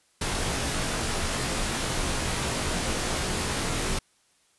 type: noise with comb filter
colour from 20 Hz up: pink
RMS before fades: -28 dBFS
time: 0.21-3.99 s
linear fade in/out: 5 ms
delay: 20 ms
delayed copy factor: -0.85
effects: white hiss -65 dBFS RMS until 4.58 s + resampled to 24000 Hz